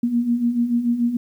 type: beating tone pair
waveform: sine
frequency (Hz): 233.1 / 240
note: A#3 / B3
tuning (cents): 0 / -49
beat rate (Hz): 6.9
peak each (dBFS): -24 / -18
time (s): 0.03-1.17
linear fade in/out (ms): 5
effects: 9-bit